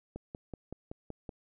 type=click train; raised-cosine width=2 ms; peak=-27 dBFS; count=7; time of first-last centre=0.16-1.292 s; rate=5.3 Hz; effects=none